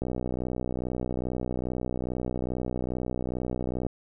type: click train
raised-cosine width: 2 ms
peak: -17 dBFS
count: 241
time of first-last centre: 0.02-3.866 s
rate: 62.4 Hz
effects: none